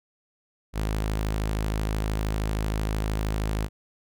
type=tone; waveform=sawtooth; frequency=53 Hz; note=G#1; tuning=36 cents sharp; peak=-21 dBFS; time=0.73-3.69 s; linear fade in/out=50 ms; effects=none